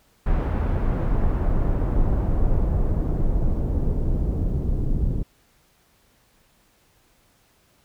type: noise with low-pass filter sweep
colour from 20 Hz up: brown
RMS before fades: -21 dBFS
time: 0.26-5.23 s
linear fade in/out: 5 ms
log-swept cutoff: 1700 to 310 Hz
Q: 0.77
effects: pink hiss -61 dBFS RMS until 7.84 s